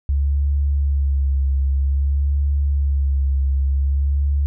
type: tone with vibrato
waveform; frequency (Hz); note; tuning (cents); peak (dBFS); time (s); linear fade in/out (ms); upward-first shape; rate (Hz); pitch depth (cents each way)
sine; 69.5; C#2; +5; -15; 0.09-4.46; 0; sine; 0.52; 37
effects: none